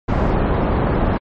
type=low-pass noise; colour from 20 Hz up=pink; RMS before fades=-17 dBFS; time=0.08-1.18 s; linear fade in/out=10 ms; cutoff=990 Hz; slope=12 dB/octave; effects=MP3 32 kbps